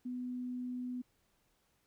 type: tone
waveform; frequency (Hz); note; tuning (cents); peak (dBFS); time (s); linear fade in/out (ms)
sine; 249.1; B3; +15; -37; 0.05-1.02; 10
effects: pink hiss -75 dBFS RMS until 1.86 s